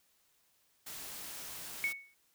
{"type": "noise", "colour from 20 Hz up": "white", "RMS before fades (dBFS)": -45, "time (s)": [0.86, 1.93], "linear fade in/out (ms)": 10}
{"type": "tone with exponential decay", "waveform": "sine", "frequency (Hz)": 2217, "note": "C#7", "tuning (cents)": 0, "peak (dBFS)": -27, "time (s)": [1.84, 2.14], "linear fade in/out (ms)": 0, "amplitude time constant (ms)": 64}
{"effects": ["white hiss -72 dBFS RMS until 2.34 s"]}